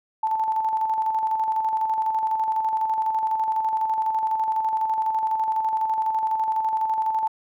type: tone with tremolo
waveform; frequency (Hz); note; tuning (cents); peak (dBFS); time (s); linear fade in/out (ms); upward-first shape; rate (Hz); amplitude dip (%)
sine; 880; A5; 0; -19; 0.23-7.28; 5; square; 12; 40
effects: none